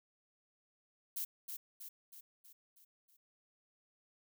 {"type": "noise with echo", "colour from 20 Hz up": "violet", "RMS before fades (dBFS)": -39, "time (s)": [1.16, 1.25], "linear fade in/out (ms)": 10, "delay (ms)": 320, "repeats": 6, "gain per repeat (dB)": -5, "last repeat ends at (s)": 3.17, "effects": []}